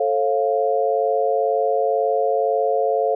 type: chord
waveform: sine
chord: A augmented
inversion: none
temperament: equal with one note detuned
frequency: 440 / 542 / 698.5 Hz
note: A4 / C#5 / E#5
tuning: 0 / -39 / 0 cents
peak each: -21 dBFS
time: 0-3.15 s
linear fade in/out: 5 ms
effects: none